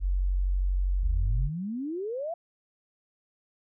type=tone; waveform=sine; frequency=46.25 Hz; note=F#1; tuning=in tune; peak=-23 dBFS; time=0-1.5 s; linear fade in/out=50 ms
type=exponential sweep; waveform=sine; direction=up; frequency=64.1 to 701 Hz; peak=-30 dBFS; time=1.03-2.34 s; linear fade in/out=5 ms
effects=none